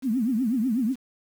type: tone with vibrato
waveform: sine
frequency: 239.1 Hz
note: A#3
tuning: 44 cents sharp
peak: -21 dBFS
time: 0.02-0.96 s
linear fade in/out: 50 ms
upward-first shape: triangle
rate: 8.1 Hz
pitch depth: 270 cents each way
effects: 8-bit